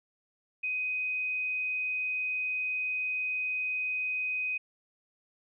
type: tone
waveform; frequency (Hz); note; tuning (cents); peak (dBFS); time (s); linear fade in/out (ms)
sine; 2507; D#7; +12; -29; 0.63-4.58; 10
effects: none